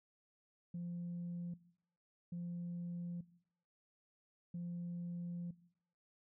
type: tone bursts at uneven times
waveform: sine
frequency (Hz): 173.7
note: F3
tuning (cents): -9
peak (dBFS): -39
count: 3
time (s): 0.74-1.54 / 2.32-3.21 / 4.54-5.51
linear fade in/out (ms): 5
effects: noise-tail reverb RT60 0.7 s tail -20 dB re dry + tanh soft clip ceiling -38 dBFS